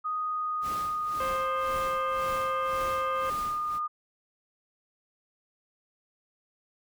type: tone with pitch glide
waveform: sine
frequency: 1244.5 to 1220.3 Hz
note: D#6 to D#6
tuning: 0 to -34 cents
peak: -28 dBFS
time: 0.04-3.88 s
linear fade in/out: 20 ms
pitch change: -34 cents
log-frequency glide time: 0.16-2.11 s
type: noise with tremolo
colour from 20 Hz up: pink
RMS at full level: -41 dBFS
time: 0.61-3.8 s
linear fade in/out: 50 ms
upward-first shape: sine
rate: 1.9 Hz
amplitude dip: 80%
type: harmonic tone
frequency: 526 Hz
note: C5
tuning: 9 cents sharp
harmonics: 1 / 2 / 3 / 4 / 5 / 6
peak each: -32 / -38 / -42 / -44 / -46 / -48 dBFS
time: 1.2-3.3 s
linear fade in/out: 5 ms
effects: none